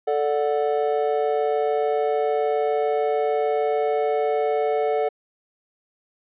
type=chord; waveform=triangle; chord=D major; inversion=second; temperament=just; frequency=440.5 / 587.3 / 734.2 Hz; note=A4 / D5 / F#5; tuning=+2 / 0 / -14 cents; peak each=-20 / -24 / -23 dBFS; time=0.07-5.09 s; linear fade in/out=10 ms; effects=resampled to 8000 Hz